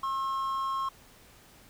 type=tone pair together; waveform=triangle; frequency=1075.9 / 1318.5 Hz; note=C6 / E6; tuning=+48 / 0 cents; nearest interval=major third; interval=352 cents; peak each=-27 / -38 dBFS; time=0.03-0.89 s; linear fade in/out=5 ms; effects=pink hiss -56 dBFS RMS until 1.69 s